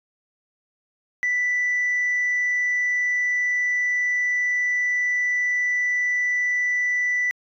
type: tone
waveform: sine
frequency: 1977 Hz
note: B6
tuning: 1 cent sharp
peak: -18 dBFS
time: 1.23-7.31 s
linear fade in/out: 0 ms
effects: tanh soft clip ceiling -17 dBFS